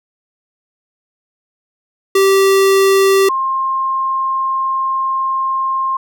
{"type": "tone pair in turn", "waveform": ["square", "sine"], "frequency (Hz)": [389.1, 1061.8], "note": ["G4", "C6"], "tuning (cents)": [-13, 25], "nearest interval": "octave + perfect fourth", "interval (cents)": 1738, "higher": "second", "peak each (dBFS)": [-9, -14], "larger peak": "first", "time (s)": [[2.15, 3.29], [3.29, 5.97]], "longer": "second", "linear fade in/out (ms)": 5, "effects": []}